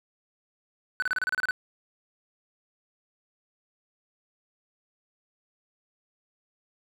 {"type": "tone bursts", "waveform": "triangle", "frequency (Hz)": 1504, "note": "F#6", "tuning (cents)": 28, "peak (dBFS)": -22, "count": 10, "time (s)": [1, 1.509], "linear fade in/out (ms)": 0, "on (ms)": 23, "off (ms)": 31, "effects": []}